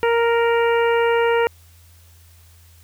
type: harmonic tone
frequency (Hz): 466.2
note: A#4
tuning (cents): 0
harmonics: 1 / 2 / 3 / 4 / 5 / 6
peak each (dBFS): -16 / -22 / -26 / -28 / -30 / -32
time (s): 0.03-1.47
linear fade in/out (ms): 0
effects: added 84 Hz sine -47 dBFS peak until 2.83 s + white hiss -54 dBFS RMS until 2.83 s